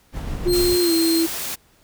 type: noise with tremolo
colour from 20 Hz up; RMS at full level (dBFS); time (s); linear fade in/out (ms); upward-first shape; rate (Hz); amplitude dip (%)
brown; -26; 0.12-0.78; 50; sine; 6.5; 25
type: tone with pitch glide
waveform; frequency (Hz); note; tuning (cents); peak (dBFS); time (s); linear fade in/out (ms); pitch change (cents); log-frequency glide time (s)
sine; 354.8 to 329.1; F4 to E4; +27 to -3; -16; 0.45-1.27; 20; -130; 0.8-0.93
type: tone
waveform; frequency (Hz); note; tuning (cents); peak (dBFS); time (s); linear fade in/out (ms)
sawtooth; 4186; C8; 0; -21; 0.47-1.25; 50
type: noise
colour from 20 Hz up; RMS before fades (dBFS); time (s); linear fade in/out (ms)
white; -28; 0.52-1.56; 20
effects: pink hiss -57 dBFS RMS until 1.83 s